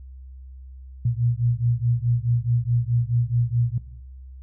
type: beating tone pair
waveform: sine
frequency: 117.5 / 122.2 Hz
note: A#2 / B2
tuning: +14 / -18 cents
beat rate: 4.7 Hz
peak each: -22 / -23 dBFS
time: 1.05-3.78 s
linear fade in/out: 5 ms
effects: noise-tail reverb RT60 1.0 s tail -18 dB re dry + added 65 Hz sine -38 dBFS peak until 4.42 s

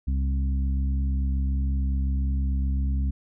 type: harmonic tone with a mistuned harmonic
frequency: 67 Hz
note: C2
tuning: 42 cents sharp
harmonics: 1 / 2 / 3 / 4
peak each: -22 / -36 / -35 / -39 dBFS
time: 0.07-3.11 s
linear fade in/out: 10 ms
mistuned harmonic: 2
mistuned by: +20 cents
effects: none

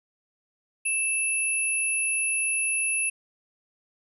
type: tone pair together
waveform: sine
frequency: 2637 / 10548 Hz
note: E7 / E9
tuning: 0 / 0 cents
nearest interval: 2 octaves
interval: 2400 cents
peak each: -26 dBFS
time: 0.85-3.1 s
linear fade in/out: 10 ms
effects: none

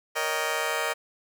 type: chord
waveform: 15% pulse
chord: Eb dominant seventh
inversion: second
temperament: just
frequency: 466.7 / 560 / 622.3 / 777.8 Hz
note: Bb4 / Db5 / Eb5 / G5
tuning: +2 / +18 / 0 / -14 cents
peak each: -25 / -27 / -24 / -28 dBFS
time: 0.15-0.94 s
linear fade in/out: 20 ms
effects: none

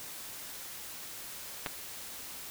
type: clicks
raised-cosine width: 0.3 ms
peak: -16 / -23 dBFS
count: 2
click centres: 1.662 / 1.669 s
effects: white hiss -44 dBFS RMS until 2.5 s

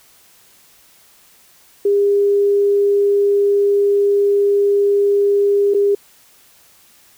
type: tone with dropouts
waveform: sine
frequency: 403.7 Hz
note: G#4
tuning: 49 cents flat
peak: -11 dBFS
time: 1.85-5.95 s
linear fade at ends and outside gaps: 5 ms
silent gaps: 5.739-5.745 s
effects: white hiss -50 dBFS RMS until 7.17 s

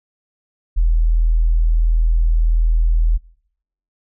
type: tone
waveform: sine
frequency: 40.73 Hz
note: E1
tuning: 20 cents flat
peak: -11 dBFS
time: 0.76-3.18 s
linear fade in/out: 20 ms
effects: noise-tail reverb RT60 0.8 s tail -25 dB re dry

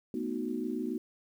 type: chord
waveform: sine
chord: B dominant seventh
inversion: third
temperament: equal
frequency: 220 / 246.9 / 311.1 / 370 Hz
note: A3 / B3 / D#4 / F#4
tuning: 0 / 0 / 0 / 0 cents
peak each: -39 / -35 / -37 / -38 dBFS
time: 0.14-0.98 s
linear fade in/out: 2 ms
effects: 10-bit

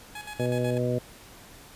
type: tone with tremolo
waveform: 15% pulse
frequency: 841 Hz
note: G#5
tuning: 22 cents sharp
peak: -30 dBFS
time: 0.15-0.78 s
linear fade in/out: 5 ms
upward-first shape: square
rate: 8.1 Hz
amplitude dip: 65%
type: harmonic tone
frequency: 123.47 Hz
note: B2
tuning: in tune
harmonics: 1 / 2 / 3 / 4 / 5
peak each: -28 / -31 / -32 / -30 / -32 dBFS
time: 0.39-0.99 s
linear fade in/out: 10 ms
effects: pink hiss -49 dBFS RMS until 1.75 s + resampled to 32000 Hz

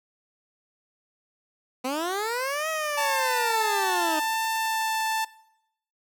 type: linear two-way sweep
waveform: 15% pulse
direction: up then down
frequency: 246.9 to 642 to 305.2 Hz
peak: -20 dBFS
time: 1.84-4.2 s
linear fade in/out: 10 ms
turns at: 2.69 s
type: tone with vibrato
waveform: sawtooth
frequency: 887 Hz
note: A5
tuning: 14 cents sharp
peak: -21 dBFS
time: 2.97-5.25 s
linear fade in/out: 10 ms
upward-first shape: triangle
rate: 0.84 Hz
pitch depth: 10 cents each way
effects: noise-tail reverb RT60 0.8 s tail -21 dB re dry

